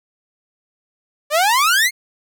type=exponential sweep; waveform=sawtooth; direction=up; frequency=572 to 2196 Hz; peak=-9 dBFS; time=1.3-1.91 s; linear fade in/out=50 ms; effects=none